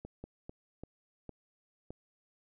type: slowing click train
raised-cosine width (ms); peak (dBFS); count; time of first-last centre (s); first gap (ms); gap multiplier
2; -30; 6; 0.05-1.906; 190; 1.34
effects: none